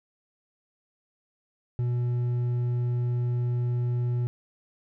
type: tone with hard clipping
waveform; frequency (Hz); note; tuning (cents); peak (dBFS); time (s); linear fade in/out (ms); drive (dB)
triangle; 121.7; B2; -25; -25; 1.79-4.27; 0; 7
effects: none